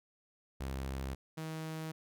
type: tone pair in turn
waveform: sawtooth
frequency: 66.8 / 158.88 Hz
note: C2 / D#3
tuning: +36 / +37 cents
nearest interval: octave + minor third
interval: 1501 cents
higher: second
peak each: -33 / -35 dBFS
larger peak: first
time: 0.6-1.15 / 1.37-1.92 s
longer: neither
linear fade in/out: 10 ms
effects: none